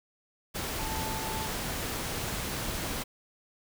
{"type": "tone in noise", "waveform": "sine", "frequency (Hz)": 880, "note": "A5", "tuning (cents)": 0, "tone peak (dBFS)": -37, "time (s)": [0.78, 1.48], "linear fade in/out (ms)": 20, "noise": "pink", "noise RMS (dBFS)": -34, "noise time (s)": [0.54, 3.04], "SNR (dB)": -6, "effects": []}